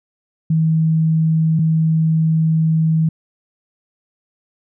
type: tone pair in turn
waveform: sine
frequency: 160.1 / 160.1 Hz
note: D#3 / D#3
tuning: +50 / +50 cents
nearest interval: unison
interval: 0 cents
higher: neither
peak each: -12 dBFS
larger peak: neither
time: 0.5-1.59 / 1.59-3.09 s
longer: second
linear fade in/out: 5 ms
effects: none